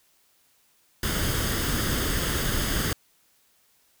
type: noise with comb filter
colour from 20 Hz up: pink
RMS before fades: -26 dBFS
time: 1.03-2.93 s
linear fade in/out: 2 ms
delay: 0.61 ms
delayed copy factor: +0.55
effects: white hiss -64 dBFS RMS until 4 s